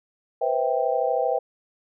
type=chord; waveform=sine; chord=C major seventh; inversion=third; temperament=just; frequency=490.5 / 523.3 / 654.1 / 784.9 Hz; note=B4 / C5 / E5 / G5; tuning=-12 / 0 / -14 / +2 cents; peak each=-26 dBFS; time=0.41-1.39 s; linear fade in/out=10 ms; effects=none